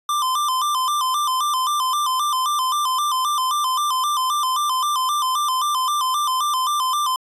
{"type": "tone with vibrato", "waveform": "square", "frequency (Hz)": 1105, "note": "C#6", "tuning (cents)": -6, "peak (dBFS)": -19, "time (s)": [0.09, 7.16], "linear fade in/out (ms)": 2, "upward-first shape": "square", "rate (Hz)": 3.8, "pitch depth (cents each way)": 120, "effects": ["resampled to 32000 Hz"]}